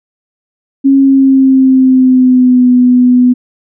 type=tone with pitch glide; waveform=sine; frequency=272.8 to 248.7 Hz; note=C#4 to B3; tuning=-28 to +12 cents; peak=-3 dBFS; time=0.84-3.34 s; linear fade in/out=20 ms; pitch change=-160 cents; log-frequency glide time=0.97-2.69 s; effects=none